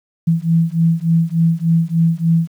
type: beating tone pair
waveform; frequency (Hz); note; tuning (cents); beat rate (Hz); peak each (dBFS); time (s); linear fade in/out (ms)
sine; 163.8 / 167.2; E3 / E3; -11 / +25; 3.4; -15; 0.27-2.48; 10
effects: 8-bit